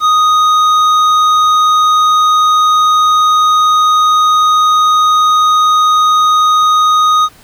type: tone with hard clipping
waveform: sine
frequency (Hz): 1244.5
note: D#6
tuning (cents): 0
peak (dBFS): -8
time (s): 0-7.29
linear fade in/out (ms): 50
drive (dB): 8
effects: pink hiss -42 dBFS RMS until 7.43 s